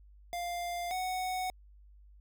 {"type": "tone pair in turn", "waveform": "square", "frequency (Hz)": [698.5, 740.7], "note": ["F5", "F#5"], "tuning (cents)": [0, 2], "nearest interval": "minor second", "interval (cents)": 102, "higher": "second", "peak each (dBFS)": [-35, -33], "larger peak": "second", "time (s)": [[0.33, 0.91], [0.91, 1.5]], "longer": "second", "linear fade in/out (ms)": 0, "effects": ["added 50 Hz sine -54 dBFS peak until 2.2 s"]}